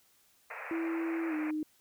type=band-pass noise; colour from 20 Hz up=white; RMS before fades=-43 dBFS; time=0.5-1.51 s; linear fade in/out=5 ms; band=450 to 2500 Hz; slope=96 dB/octave
type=tone with pitch glide; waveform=sine; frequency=329.6 to 307.5 Hz; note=E4 to D#4; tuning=0 to -20 cents; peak=-31 dBFS; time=0.71-1.63 s; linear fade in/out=2 ms; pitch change=-120 cents; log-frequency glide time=1.28-1.34 s
effects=white hiss -67 dBFS RMS until 1.8 s